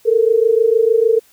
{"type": "tone pair together", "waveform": "sine", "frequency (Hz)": [439.6, 466.2], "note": ["A4", "A#4"], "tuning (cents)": [-2, 0], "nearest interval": "minor second", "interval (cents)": 102, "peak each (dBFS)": -13, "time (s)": [0.05, 1.2], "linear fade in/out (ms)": 20, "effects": ["white hiss -52 dBFS RMS until 1.32 s"]}